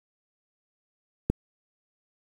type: click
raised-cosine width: 3 ms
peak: -9 dBFS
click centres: 1.3 s
effects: 7-bit